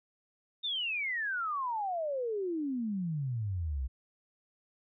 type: exponential sweep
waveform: sine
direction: down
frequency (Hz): 3704 to 61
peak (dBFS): -31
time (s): 0.63-3.88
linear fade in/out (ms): 20
effects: none